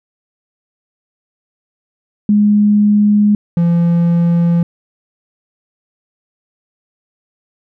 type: tone pair in turn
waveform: sine / triangle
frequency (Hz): 207.8 / 170.63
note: G#3 / F3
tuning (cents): +1 / -40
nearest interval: minor third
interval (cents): 341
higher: first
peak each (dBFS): -7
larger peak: neither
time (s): 2.29-3.35 / 3.57-4.63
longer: neither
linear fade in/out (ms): 2
effects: none